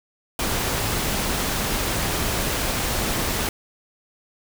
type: noise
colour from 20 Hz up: pink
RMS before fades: -24 dBFS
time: 0.39-3.49 s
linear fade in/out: 2 ms
effects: none